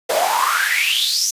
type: noise with high-pass filter sweep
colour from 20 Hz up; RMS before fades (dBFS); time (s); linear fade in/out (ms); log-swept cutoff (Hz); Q
pink; -18; 0.09-1.31; 10; 530 to 6400; 8.2
effects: resampled to 32000 Hz